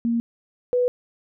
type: tone pair in turn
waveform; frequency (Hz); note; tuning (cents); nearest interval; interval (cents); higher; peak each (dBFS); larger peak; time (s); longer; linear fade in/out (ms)
sine; 233.1 / 493.9; A#3 / B4; 0 / 0; octave + minor second; 1300; second; -19 / -17; second; 0.05-0.2 / 0.73-0.88; neither; 0
effects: none